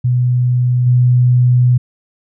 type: tone with level steps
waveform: sine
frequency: 124.1 Hz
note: B2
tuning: 9 cents sharp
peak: -10 / -7 dBFS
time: 0.04-1.78 s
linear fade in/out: 10 ms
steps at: 0.86 s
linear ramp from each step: 10 ms
effects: none